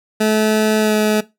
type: tone with pitch glide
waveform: 20% pulse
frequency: 216.1 to 213.6 Hz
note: A3 to G#3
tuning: -31 to +49 cents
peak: -8 dBFS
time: 0.2-1.21 s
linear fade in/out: 10 ms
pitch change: -20 cents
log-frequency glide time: 0.79-0.94 s
effects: noise-tail reverb RT60 0.2 s tail -18 dB re dry